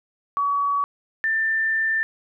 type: tone pair in turn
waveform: sine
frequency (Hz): 1133 / 1783.5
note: C#6 / A6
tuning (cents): +37 / +23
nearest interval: minor sixth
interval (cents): 786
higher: second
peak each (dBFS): -19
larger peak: neither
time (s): 0.37-0.84 / 1.24-2.03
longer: second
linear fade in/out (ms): 0
effects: none